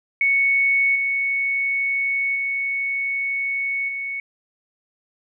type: tone with level steps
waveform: sine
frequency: 2217 Hz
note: C#7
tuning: in tune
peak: -15 / -19 / -21 / -25 dBFS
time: 0.21-4.2 s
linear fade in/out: 2 ms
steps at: 0.95 / 2.35 / 3.88 s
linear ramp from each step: 10 ms
effects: none